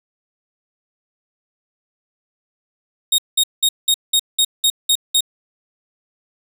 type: tone bursts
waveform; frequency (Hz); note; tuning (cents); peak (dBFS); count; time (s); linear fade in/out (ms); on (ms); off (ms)
sawtooth; 3729; A#7; 0; -9; 9; 3.12-5.207; 5; 63; 190
effects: 8-bit